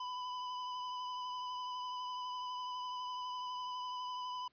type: tone with vibrato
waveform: square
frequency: 999 Hz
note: B5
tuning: 20 cents sharp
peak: -40 dBFS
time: 0-4.48 s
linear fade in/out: 5 ms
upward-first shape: triangle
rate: 12 Hz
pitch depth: 21 cents each way
effects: pink hiss -75 dBFS RMS until 4.52 s + resampled to 11025 Hz